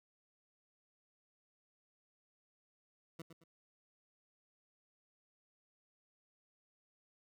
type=tone with echo; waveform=20% pulse; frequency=164.81 Hz; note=E3; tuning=in tune; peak=-40 dBFS; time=3.19-3.22 s; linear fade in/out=5 ms; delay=110 ms; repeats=2; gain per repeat=-9 dB; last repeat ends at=3.44 s; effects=none